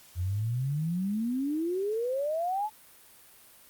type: exponential sweep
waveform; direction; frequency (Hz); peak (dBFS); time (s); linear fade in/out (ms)
sine; up; 84.6 to 880; -27; 0.15-2.7; 50
effects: white hiss -55 dBFS RMS until 3.69 s + Opus 48 kbps